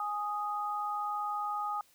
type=tone pair together; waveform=sine; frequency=830.6 / 1244.5 Hz; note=G#5 / D#6; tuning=0 / 0 cents; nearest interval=perfect fifth; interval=700 cents; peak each=-35 / -34 dBFS; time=0-1.81 s; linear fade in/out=2 ms; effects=white hiss -65 dBFS RMS until 1.94 s